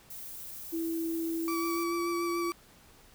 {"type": "noise", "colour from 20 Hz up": "violet", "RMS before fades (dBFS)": -43, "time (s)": [0.1, 1.84], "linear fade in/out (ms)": 5}
{"type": "tone with pitch glide", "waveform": "sine", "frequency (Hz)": [329.6, 343], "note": ["E4", "F4"], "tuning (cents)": [0, -31], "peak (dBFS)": -30, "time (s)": [0.72, 2.52], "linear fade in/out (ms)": 20, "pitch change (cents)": 69, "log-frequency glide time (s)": [1.42, 2.02]}
{"type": "tone with vibrato", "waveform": "35% pulse", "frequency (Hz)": 1150, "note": "D6", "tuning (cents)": -37, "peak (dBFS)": -32, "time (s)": [1.48, 2.52], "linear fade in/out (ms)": 0, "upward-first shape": "sine", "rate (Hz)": 6.9, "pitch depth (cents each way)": 19}
{"effects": ["pink hiss -58 dBFS RMS until 3.14 s"]}